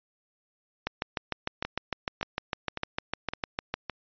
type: two click trains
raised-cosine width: 0.3 ms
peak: -12 / -16 dBFS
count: 20 / 5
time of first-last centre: 0.87-3.74 / 1.65-3.897 s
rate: 6.62 / 1.78 Hz
effects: resampled to 11025 Hz